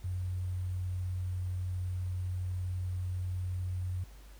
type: tone with sample-and-hold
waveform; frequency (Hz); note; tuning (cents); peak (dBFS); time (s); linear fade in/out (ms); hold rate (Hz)
sine; 91.2; F#2; -24; -32; 0.04-4.04; 5; 8820
effects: added 50 Hz sine -49 dBFS peak until 4.39 s + pink hiss -60 dBFS RMS until 4.39 s